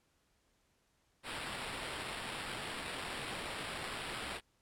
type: noise with sample-and-hold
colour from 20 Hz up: violet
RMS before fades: -42 dBFS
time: 1.23-4.41 s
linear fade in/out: 50 ms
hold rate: 6300 Hz
effects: pink hiss -75 dBFS RMS until 4.61 s + low-pass 11000 Hz 12 dB/octave